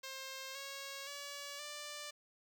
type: tone with pitch steps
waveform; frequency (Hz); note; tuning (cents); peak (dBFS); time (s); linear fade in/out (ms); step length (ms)
5% pulse; 531 / 550 / 569.8 / 590.2; C5 / C#5 / C#5 / D5; +25 / -14 / +48 / +8; -33; 0.03-2.11; 10; 520
effects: none